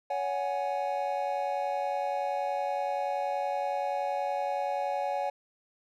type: chord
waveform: triangle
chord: C# suspended fourth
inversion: none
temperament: equal with one note detuned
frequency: 563.4 / 740 / 830.6 Hz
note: C#5 / F#5 / G#5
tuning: +28 / 0 / 0 cents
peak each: -31 dBFS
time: 0.1-5.3 s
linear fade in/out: 5 ms
effects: none